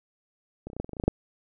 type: clicks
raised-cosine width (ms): 2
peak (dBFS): -23 / -30 / -28 / -25 / -16 / -27 / -27 / -22 / -28 / -16 / -15 / -7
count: 12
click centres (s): 0.67 / 0.701 / 0.732 / 0.766 / 0.8 / 0.845 / 0.893 / 0.933 / 0.968 / 0.999 / 1.038 / 1.08
effects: none